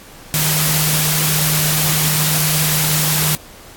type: tone in noise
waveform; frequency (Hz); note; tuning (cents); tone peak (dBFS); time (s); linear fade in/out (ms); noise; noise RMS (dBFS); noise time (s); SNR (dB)
sine; 153.6; D#3; -22; -18; 0.34-3.35; 0; white; -17; 0.34-3.35; -4
effects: pink hiss -40 dBFS RMS until 3.76 s + AAC 64 kbps